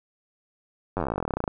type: slowing click train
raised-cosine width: 1 ms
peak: -13 dBFS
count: 25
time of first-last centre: 0.97-1.478 s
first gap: 10 ms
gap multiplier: 1.06
effects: none